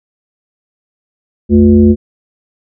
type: tone with frequency modulation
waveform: sine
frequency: 220 Hz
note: A3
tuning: in tune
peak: -3 dBFS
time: 1.49-1.96 s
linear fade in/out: 50 ms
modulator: 137 Hz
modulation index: 0.98
effects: none